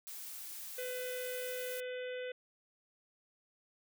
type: noise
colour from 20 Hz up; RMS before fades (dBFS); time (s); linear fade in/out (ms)
blue; -46; 0.07-1.8; 0
type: harmonic tone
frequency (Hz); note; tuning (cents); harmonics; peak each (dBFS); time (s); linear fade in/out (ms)
502; B4; +28; 1 / 3 / 4 / 5 / 6 / 7; -39 / -49 / -51 / -53 / -55 / -56; 0.78-2.32; 5
effects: none